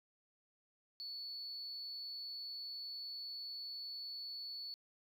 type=tone with amplitude modulation; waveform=sine; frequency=4435 Hz; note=C#8; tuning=in tune; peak=-40 dBFS; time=1-4.74 s; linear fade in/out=0 ms; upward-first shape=sine; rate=251 Hz; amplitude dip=45%; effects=tanh soft clip ceiling -39 dBFS